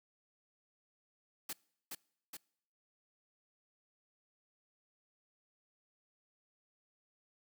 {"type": "noise with echo", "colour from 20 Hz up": "white", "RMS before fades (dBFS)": -41, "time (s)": [1.49, 1.53], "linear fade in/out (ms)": 5, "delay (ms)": 420, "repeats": 2, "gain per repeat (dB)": -3, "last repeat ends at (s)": 2.37, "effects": ["noise-tail reverb RT60 0.7 s tail -25 dB re dry", "high-pass 150 Hz 12 dB/octave"]}